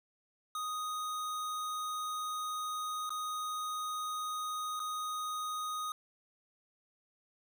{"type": "tone with dropouts", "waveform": "square", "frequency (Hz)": 1244.5, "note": "D#6", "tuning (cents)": 0, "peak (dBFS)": -36, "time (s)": [0.55, 5.92], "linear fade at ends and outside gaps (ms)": 2, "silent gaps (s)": [[3.094, 3.104], [4.795, 4.8]], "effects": []}